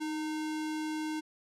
sine tone with sample-and-hold, 311.1 Hz, D#4, in tune, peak -32 dBFS, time 0-1.21 s, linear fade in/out 20 ms, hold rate 1225 Hz, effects low-pass 9000 Hz 12 dB/octave

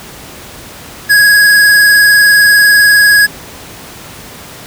square tone with vibrato, 1661 Hz, G#6, in tune, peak -4 dBFS, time 1.09-3.27 s, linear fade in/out 20 ms, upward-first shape sine, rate 20 Hz, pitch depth 34 cents each way, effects pink hiss -30 dBFS RMS until 4.66 s + high-pass 60 Hz 12 dB/octave

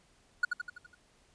triangle tone with echo, 1451 Hz, F#6, 34 cents flat, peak -21 dBFS, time 0.43-0.45 s, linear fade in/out 5 ms, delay 83 ms, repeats 6, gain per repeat -5 dB, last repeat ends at 0.948 s, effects pink hiss -66 dBFS RMS until 1.34 s + resampled to 22050 Hz

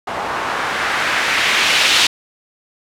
blue noise with low-pass filter sweep, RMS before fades -17 dBFS, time 0.07-2.07 s, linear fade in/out 5 ms, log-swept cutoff 880 to 3400 Hz, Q 1.3, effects none

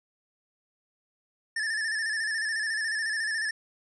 square tone with vibrato, 1760 Hz, A6, in tune, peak -28 dBFS, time 1.56-3.51 s, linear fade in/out 5 ms, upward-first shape square, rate 14 Hz, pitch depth 48 cents each way, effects resampled to 22050 Hz

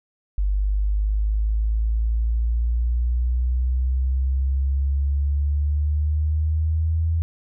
sine exponential sweep, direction up, 49 to 82.3 Hz, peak -18 dBFS, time 0.38-7.22 s, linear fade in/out 0 ms, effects none

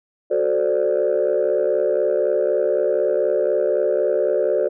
sine chord, D dominant seventh, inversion first, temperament equal, 370 / 440 / 523.3 / 587.3 Hz, F#4 / A4 / C5 / D5, 0 / 0 / 0 / 0 cents, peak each -22 / -21 / -21 / -20 dBFS, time 0.3-4.69 s, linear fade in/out 20 ms, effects tanh soft clip ceiling -10 dBFS

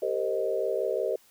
sine chord, C minor seventh, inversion second, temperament equal with one note detuned, 392 / 457.1 / 523.3 / 622.3 Hz, G4 / Bb4 / C5 / Eb5, 0 / -34 / 0 / 0 cents, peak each -31 dBFS, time 0.02-1.16 s, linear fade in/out 5 ms, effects white hiss -60 dBFS RMS until 1.3 s

